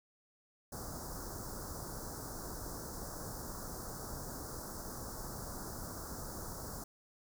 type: band-stop noise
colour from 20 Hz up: pink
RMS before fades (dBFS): -44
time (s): 0.72-6.84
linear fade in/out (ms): 5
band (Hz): 1500 to 4900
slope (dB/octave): 48
effects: none